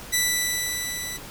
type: tone with level ramp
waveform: 10% pulse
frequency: 1975.5 Hz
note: B6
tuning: in tune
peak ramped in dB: -10 to -22 dBFS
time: 0.12-1.18 s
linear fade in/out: 20 ms
effects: pink hiss -40 dBFS RMS until 1.3 s